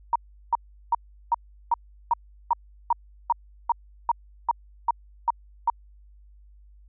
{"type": "tone bursts", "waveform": "sine", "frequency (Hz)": 940, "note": "A#5", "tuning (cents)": 14, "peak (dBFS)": -17, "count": 15, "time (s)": [0.13, 5.7], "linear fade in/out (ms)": 2, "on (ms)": 26, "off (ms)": 370, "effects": ["added 50 Hz sine -49 dBFS peak until 6.88 s"]}